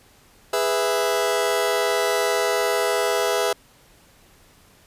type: chord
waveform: sawtooth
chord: E major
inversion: first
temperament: just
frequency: 412 / 494.4 / 659.3 Hz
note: G#4 / B4 / E5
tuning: -14 / +2 / 0 cents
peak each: -20 dBFS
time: 0.53-3.53 s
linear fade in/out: 5 ms
effects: pink hiss -54 dBFS RMS until 4.86 s + resampled to 32000 Hz